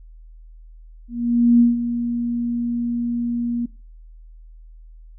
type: tone with ADSR envelope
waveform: sine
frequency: 237.6 Hz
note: A#3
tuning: 33 cents sharp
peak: -9 dBFS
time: 1.08-3.66 s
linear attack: 520 ms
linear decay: 160 ms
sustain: -11 dB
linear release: 8 ms
effects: noise-tail reverb RT60 0.4 s tail -23 dB re dry + added 40 Hz sine -40 dBFS peak until 5.18 s